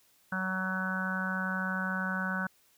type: harmonic tone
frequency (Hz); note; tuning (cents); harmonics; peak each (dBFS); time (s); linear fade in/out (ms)
187.3; F#3; +21; 1 / 3 / 4 / 5 / 6 / 7 / 8 / 9; -34 / -44 / -45 / -43 / -42 / -42 / -33 / -45; 0.32-2.47; 5
effects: white hiss -66 dBFS RMS until 2.77 s